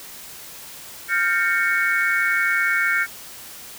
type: chord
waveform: sine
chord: G half-diminished seventh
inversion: third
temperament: equal with one note detuned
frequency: 1396.9 / 1568 / 1816.8 / 2217 Hz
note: F6 / G6 / Bb6 / Db7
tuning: 0 / 0 / -45 / 0 cents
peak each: -23 dBFS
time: 1.08-3.07 s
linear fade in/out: 50 ms
effects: white hiss -39 dBFS RMS until 3.78 s